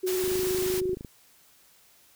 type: tone with vibrato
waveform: sine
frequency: 369.5 Hz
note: F#4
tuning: 2 cents flat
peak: -25 dBFS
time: 0.03-0.95 s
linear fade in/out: 10 ms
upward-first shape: sine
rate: 19 Hz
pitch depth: 26 cents each way
type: noise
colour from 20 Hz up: white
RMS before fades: -34 dBFS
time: 0.06-0.81 s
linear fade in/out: 20 ms
type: click train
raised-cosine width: 3 ms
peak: -26 dBFS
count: 22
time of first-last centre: 0.24-1.048 s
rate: 26 Hz
effects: white hiss -59 dBFS RMS until 2.15 s